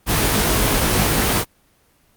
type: noise with comb filter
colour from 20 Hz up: pink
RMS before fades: -17 dBFS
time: 0.06-1.45 s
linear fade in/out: 50 ms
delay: 19 ms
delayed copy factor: +0.9
effects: pink hiss -58 dBFS RMS until 2.16 s + Opus 24 kbps